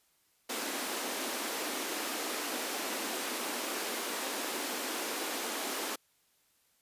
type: high-pass noise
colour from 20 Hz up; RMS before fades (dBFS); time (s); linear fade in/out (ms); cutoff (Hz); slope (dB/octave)
pink; -36; 0.49-5.96; 10; 240; 48
effects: white hiss -71 dBFS RMS until 6.81 s + resampled to 32000 Hz